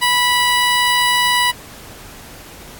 15% pulse tone, 982 Hz, B5, 10 cents flat, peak -6 dBFS, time 0.01-1.52 s, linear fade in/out 20 ms, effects pink hiss -38 dBFS RMS until 2.79 s + AAC 64 kbps

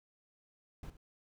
brown noise with echo, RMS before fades -45 dBFS, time 0.83-0.9 s, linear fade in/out 2 ms, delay 69 ms, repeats 1, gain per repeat -13 dB, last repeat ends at 0.969 s, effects none

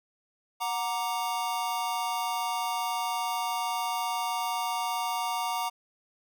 square chord, Gb augmented, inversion none, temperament equal with one note detuned, 735.7 / 932.3 / 1174.7 Hz, Gb5 / Bb5 / D6, -10 / 0 / 0 cents, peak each -34 / -32 / -36 dBFS, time 0.6-5.7 s, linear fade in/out 20 ms, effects none

